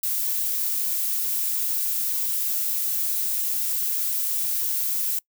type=noise; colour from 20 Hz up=violet; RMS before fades=-25 dBFS; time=0.03-5.19 s; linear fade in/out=5 ms; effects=noise-tail reverb RT60 0.1 s tail -23 dB re dry